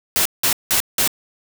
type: noise bursts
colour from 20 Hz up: white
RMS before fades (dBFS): -17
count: 4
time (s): 0.16-1.076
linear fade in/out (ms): 0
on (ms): 94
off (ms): 180
effects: none